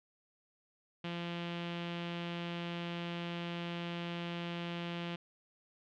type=tone with low-pass filter; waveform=sawtooth; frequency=171.8 Hz; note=F3; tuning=28 cents flat; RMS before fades=-40 dBFS; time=1.04-5.16 s; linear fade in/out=5 ms; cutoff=3100 Hz; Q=3.3; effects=none